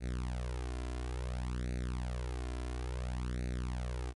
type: tone with flanger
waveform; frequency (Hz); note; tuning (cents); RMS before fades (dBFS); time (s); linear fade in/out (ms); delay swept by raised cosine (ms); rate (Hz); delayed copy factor
sawtooth; 61.74; B1; 0; -37; 0-4.14; 50; 0.47 to 2.97; 0.58; +0.9
effects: MP3 48 kbps